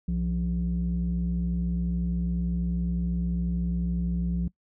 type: tone pair together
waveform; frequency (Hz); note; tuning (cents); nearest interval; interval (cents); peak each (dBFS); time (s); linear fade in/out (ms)
sine; 62.81 / 174.61; B1 / F3; +30 / 0; octave + tritone; 1770; -27 / -25; 0.08-4.48; 5
effects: noise-tail reverb RT60 0.1 s tail -22 dB re dry + tanh soft clip ceiling -20 dBFS